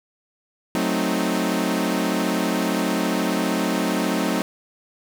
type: chord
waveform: sawtooth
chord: F# diminished seventh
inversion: none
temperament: equal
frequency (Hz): 185 / 220 / 261.6 / 311.1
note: F#3 / A3 / C4 / Eb4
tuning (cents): 0 / 0 / 0 / 0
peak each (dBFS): -22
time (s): 0.75-4.42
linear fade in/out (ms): 0
effects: none